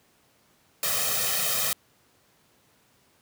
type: noise with comb filter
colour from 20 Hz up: white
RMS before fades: -26 dBFS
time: 0.83-1.73 s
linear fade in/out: 2 ms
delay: 1.6 ms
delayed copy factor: +0.9
effects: pink hiss -63 dBFS RMS until 3.21 s + high-pass 100 Hz 12 dB/octave